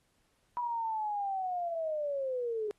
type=linear sweep; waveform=sine; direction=down; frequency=977 to 411.1 Hz; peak=-31 dBFS; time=0.57-2.71 s; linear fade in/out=0 ms; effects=pink hiss -74 dBFS RMS until 2.78 s + AAC 32 kbps